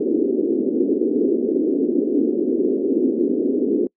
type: band-pass noise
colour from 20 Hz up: pink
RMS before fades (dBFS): -19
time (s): 0-3.87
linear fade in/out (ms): 5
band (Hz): 250 to 430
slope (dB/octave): 48
effects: noise-tail reverb RT60 0.1 s tail -25 dB re dry